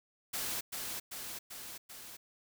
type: noise with echo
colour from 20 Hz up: white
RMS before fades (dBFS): -37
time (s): 0.33-0.61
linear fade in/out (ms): 10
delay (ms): 390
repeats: 4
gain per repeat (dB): -3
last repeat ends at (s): 2.17
effects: none